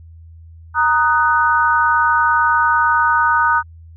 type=chord; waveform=sine; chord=D# minor; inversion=second; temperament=just; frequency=933.4 / 1244.5 / 1493.4 Hz; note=A#5 / D#6 / F#6; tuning=+2 / 0 / +16 cents; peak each=-16 dBFS; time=0.74-3.63 s; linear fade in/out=50 ms; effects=added 82 Hz sine -37 dBFS peak until 3.96 s